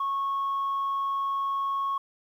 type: tone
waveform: sine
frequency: 1100 Hz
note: C#6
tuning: 14 cents flat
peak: -24 dBFS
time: 0-1.98 s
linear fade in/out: 5 ms
effects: tanh soft clip ceiling -23 dBFS + 10-bit